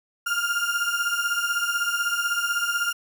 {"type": "beating tone pair", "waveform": "35% pulse", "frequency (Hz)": [1396.9, 1412.9], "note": ["F6", "F6"], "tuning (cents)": [0, 20], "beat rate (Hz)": 16, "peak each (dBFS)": [-24, -24], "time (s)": [0.26, 2.93], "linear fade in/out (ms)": 10, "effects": []}